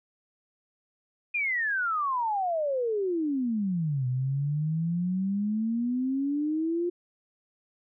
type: exponential two-way sweep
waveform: sine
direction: down then up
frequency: 2473 to 124.5 to 354.9 Hz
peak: -25 dBFS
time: 1.34-6.9 s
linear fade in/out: 10 ms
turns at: 4.07 s
effects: none